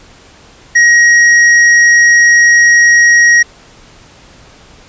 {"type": "tone with hard clipping", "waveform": "sine", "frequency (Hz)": 1891, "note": "A#6", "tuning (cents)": 24, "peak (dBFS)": -5, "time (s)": [0.75, 3.43], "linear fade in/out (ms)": 10, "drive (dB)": 8, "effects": ["pink hiss -40 dBFS RMS until 4.88 s", "resampled to 16000 Hz"]}